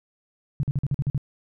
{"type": "tone bursts", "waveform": "sine", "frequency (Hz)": 140, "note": "C#3", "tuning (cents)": 18, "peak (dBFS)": -20, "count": 8, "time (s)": [0.6, 1.178], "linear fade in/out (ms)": 0, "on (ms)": 32, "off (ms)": 46, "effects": []}